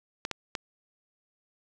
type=clicks; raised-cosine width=0.2 ms; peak=-14 dBFS; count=3; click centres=0.251 / 0.313 / 0.552 s; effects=none